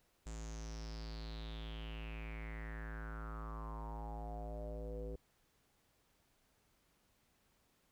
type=tone with low-pass filter sweep; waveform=square; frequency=55 Hz; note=A1; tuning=in tune; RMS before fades=-45 dBFS; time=0.26-5.16 s; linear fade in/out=5 ms; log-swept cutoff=7500 to 450 Hz; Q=6.9; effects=pink hiss -75 dBFS RMS until 7.91 s